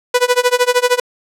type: tone with tremolo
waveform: sawtooth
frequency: 493.9 Hz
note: B4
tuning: in tune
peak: -4 dBFS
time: 0.14-1 s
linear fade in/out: 5 ms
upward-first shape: sine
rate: 13 Hz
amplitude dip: 95%
effects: low-pass 12000 Hz 12 dB/octave